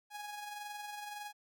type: tone with amplitude modulation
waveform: sawtooth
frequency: 830 Hz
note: G#5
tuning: 1 cent flat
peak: -37 dBFS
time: 0.1-1.33 s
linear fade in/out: 50 ms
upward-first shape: sine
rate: 21.7 Hz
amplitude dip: 40%
effects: none